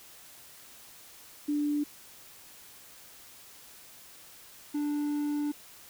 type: tone pair in turn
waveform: sine / triangle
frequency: 293.7 / 293.7 Hz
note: D4 / D4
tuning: 0 / 0 cents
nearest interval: unison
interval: 0 cents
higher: neither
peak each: -26 dBFS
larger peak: neither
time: 1.48-1.84 / 4.74-5.52 s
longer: second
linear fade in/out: 10 ms
effects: white hiss -52 dBFS RMS until 5.89 s